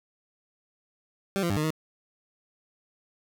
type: tone with pitch steps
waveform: 20% pulse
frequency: 195.8 / 171.2 / 99.7 / 152.8 / 157.6 Hz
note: G3 / F3 / G2 / D#3 / D#3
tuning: -2 / -34 / +30 / -31 / +23 cents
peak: -20 dBFS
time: 1.36-1.705 s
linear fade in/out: 0 ms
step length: 69 ms
effects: none

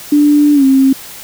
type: tone with pitch glide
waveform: sine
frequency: 293.7 to 267.8 Hz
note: D4 to C4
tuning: 0 to +40 cents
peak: -5 dBFS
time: 0.12-0.93 s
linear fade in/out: 5 ms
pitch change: -160 cents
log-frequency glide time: 0.54-0.64 s
effects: white hiss -31 dBFS RMS until 1.23 s

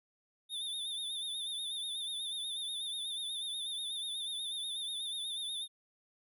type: tone with vibrato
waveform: square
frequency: 3595 Hz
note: A7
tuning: 36 cents sharp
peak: -37 dBFS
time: 0.49-5.68 s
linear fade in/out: 50 ms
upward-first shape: sine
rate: 8.2 Hz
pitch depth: 67 cents each way
effects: none

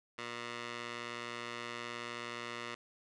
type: tone with band-pass filter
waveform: 15% pulse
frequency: 119.1 Hz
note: A#2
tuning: 38 cents sharp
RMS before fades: -43 dBFS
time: 0.18-2.75 s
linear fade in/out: 5 ms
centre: 2200 Hz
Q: 0.84
effects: resampled to 22050 Hz + 10-bit

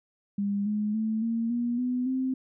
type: tone with pitch steps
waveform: sine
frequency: 201.5 / 210.3 / 219.5 / 229.1 / 239.1 / 249.5 / 260.4 Hz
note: G3 / G#3 / A3 / A#3 / A#3 / B3 / C4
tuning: +48 / +22 / -4 / -30 / +44 / +18 / -8 cents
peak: -25 dBFS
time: 0.38-2.34 s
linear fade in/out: 5 ms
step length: 280 ms
effects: none

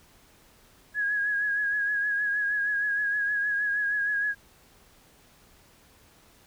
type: tone with vibrato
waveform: sine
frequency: 1661.2 Hz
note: G#6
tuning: in tune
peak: -24 dBFS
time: 0.94-4.35 s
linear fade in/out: 50 ms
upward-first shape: triangle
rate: 6.4 Hz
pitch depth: 45 cents each way
effects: pink hiss -58 dBFS RMS until 6.46 s

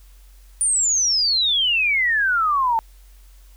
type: exponential sweep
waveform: sine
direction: down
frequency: 9397 to 881 Hz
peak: -16 dBFS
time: 0.61-2.79 s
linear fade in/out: 0 ms
effects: added 46 Hz sine -44 dBFS peak until 3.56 s + white hiss -57 dBFS RMS until 3.56 s

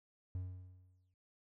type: tone with exponential decay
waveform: triangle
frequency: 91.8 Hz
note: F#2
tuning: 13 cents flat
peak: -35 dBFS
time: 0.35-1.14 s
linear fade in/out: 0 ms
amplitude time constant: 170 ms
effects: noise-tail reverb RT60 0.1 s tail -21 dB re dry

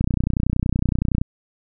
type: click train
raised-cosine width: 5 ms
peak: -7 dBFS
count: 38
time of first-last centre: 0.01-1.215 s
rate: 30.7 Hz
effects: none

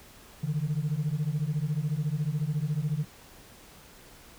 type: beating tone pair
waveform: sine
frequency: 143.7 / 157.7 Hz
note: D3 / D#3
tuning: -37 / +24 cents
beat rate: 14 Hz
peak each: -28 dBFS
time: 0.43-3.05 s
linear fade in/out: 10 ms
effects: tanh soft clip ceiling -22 dBFS + pink hiss -52 dBFS RMS until 4.38 s

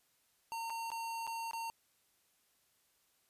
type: tone with dropouts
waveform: square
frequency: 914 Hz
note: A#5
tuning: 34 cents flat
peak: -39 dBFS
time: 0.52-1.7 s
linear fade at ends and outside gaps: 0 ms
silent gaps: 0.698-0.703 / 0.903-0.917 / 1.268-1.275 / 1.511-1.533 s
effects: white hiss -74 dBFS RMS until 3.29 s + resampled to 32000 Hz

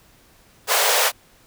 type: high-pass noise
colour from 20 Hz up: pink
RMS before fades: -18 dBFS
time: 0.67-1.12 s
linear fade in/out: 50 ms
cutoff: 430 Hz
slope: 96 dB/octave
effects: pink hiss -54 dBFS RMS until 1.46 s

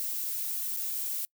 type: noise with dropouts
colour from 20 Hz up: violet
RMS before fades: -33 dBFS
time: 0-1.25 s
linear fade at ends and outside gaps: 0 ms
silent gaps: 0.765-0.77 s
effects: noise-tail reverb RT60 0.1 s tail -26 dB re dry

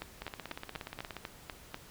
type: two click trains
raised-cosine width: 0.3 ms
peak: -24 / -22 dBFS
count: 17 / 8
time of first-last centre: 0.22-1.167 / 0.02-1.744 s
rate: 16.9 / 4.06 Hz
effects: pink hiss -54 dBFS RMS until 1.9 s

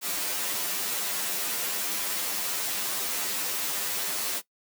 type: noise with comb filter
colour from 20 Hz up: white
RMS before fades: -30 dBFS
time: 0.01-4.42 s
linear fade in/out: 50 ms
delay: 10 ms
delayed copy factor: +0.95
effects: noise-tail reverb RT60 0.1 s tail -18 dB re dry + high-pass 200 Hz 12 dB/octave

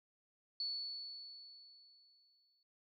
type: tone with exponential decay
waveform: sine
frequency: 4435 Hz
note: C#8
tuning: in tune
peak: -36 dBFS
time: 0.6-2.63 s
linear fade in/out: 2 ms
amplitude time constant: 440 ms
effects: none

